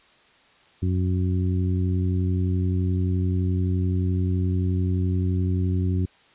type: harmonic tone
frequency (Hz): 91.6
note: F#2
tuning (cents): -17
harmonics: 1 / 2 / 3 / 4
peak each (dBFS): -21 / -28 / -31 / -35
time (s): 0.82-6.06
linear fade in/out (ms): 10
effects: white hiss -56 dBFS RMS until 6.34 s + resampled to 8000 Hz